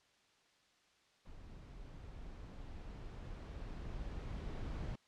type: noise with level ramp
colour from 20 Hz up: brown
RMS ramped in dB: -54 to -41 dBFS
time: 1.25-4.96 s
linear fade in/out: 10 ms
effects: white hiss -71 dBFS RMS until 5.07 s + low-pass 5000 Hz 12 dB/octave